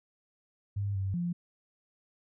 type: tone with pitch steps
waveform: sine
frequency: 100.6 / 96.5 / 174.1 Hz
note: G2 / G2 / F3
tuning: +45 / -27 / -5 cents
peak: -29 dBFS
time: 0.76-1.33 s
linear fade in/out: 10 ms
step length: 190 ms
effects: none